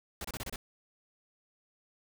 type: noise bursts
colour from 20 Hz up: pink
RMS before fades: -39 dBFS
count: 6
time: 0.21-0.56 s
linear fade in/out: 2 ms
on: 35 ms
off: 28 ms
effects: none